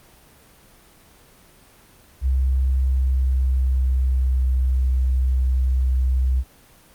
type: tone with pitch glide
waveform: sine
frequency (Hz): 65.41 to 64.14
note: C2 to C2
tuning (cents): 0 to -34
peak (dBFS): -16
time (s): 2.21-6.44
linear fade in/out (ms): 50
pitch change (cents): -34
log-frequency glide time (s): 2.73-4.36
effects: pink hiss -51 dBFS RMS until 6.94 s + Opus 24 kbps